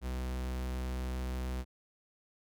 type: tone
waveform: 45% pulse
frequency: 63.4 Hz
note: B1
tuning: 46 cents sharp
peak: -34 dBFS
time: 0.01-1.65 s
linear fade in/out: 50 ms
effects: none